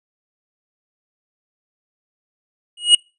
square tone with exponential growth, 2890 Hz, F#7, 41 cents flat, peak -4 dBFS, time 2.77-2.95 s, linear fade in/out 5 ms, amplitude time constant 39 ms, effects noise-tail reverb RT60 0.3 s tail -26 dB re dry + resampled to 24000 Hz

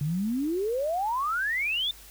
sine exponential sweep, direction up, 140 to 3633 Hz, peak -25 dBFS, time 0.01-1.91 s, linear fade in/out 2 ms, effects added 50 Hz sine -52 dBFS peak until 2.1 s + white hiss -50 dBFS RMS until 2.1 s

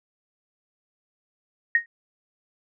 sine tone with exponential decay, 1864.7 Hz, A#6, in tune, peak -12 dBFS, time 1.75-1.86 s, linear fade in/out 2 ms, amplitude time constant 23 ms, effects none

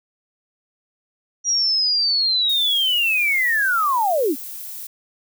sine linear sweep, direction down, 5780 to 238.5 Hz, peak -16 dBFS, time 1.44-4.36 s, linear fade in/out 50 ms
violet noise, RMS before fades -33 dBFS, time 2.49-4.87 s, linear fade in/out 5 ms
effects none

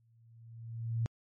sine tone with exponential growth, 114.8 Hz, A#2, 26 cents flat, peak -27 dBFS, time 0-1.06 s, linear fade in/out 0 ms, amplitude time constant 230 ms, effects MP3 32 kbps

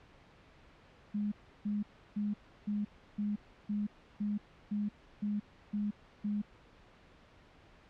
sine tone bursts, 207.3 Hz, G#3, 3 cents flat, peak -31 dBFS, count 11, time 1.14-6.42 s, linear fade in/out 10 ms, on 180 ms, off 330 ms, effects pink hiss -60 dBFS RMS until 7.89 s + low-pass 3000 Hz 12 dB/octave

